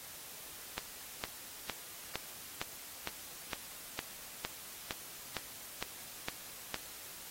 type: click train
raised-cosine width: 0.2 ms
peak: -17 dBFS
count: 14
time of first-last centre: 0.78-6.743 s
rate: 2.18 Hz
effects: white hiss -49 dBFS RMS until 7.3 s + AAC 48 kbps